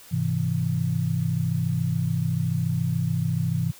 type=chord; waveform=sine; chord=Ab augmented; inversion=none; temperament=equal; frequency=103.83 / 130.81 / 164.81 Hz; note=Ab2 / C3 / E3; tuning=0 / 0 / 0 cents; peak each=-28 / -26 / -25 dBFS; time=0.11-3.72 s; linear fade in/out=20 ms; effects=white hiss -48 dBFS RMS until 3.79 s